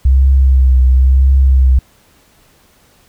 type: tone with vibrato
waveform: sine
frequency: 65.41 Hz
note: C2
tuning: in tune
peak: -5 dBFS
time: 0.05-1.79 s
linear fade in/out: 5 ms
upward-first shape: triangle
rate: 0.97 Hz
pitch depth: 48 cents each way
effects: pink hiss -50 dBFS RMS until 3.08 s